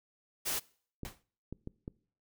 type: noise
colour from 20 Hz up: white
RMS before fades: -34 dBFS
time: 0.45-0.6 s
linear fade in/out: 20 ms
type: clicks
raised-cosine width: 3 ms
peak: -27 dBFS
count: 4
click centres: 1.033 / 1.526 / 1.674 / 1.879 s
type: noise with exponential decay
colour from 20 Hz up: pink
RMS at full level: -40 dBFS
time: 1.05-1.23 s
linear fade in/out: 0 ms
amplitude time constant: 37 ms
effects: noise-tail reverb RT60 0.5 s tail -23 dB re dry